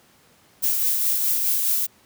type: noise with tremolo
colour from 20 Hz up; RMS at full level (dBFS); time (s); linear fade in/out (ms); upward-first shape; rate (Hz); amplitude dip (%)
violet; -20; 0.62-1.87; 20; triangle; 4.8; 35
effects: pink hiss -56 dBFS RMS until 2.05 s + high-pass 100 Hz 12 dB/octave